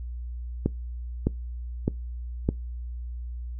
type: click train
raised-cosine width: 3 ms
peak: -9 dBFS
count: 4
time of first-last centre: 0.66-2.489 s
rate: 1.64 Hz
effects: noise-tail reverb RT60 0.2 s tail -23 dB re dry + added 60 Hz sine -32 dBFS peak until 3.59 s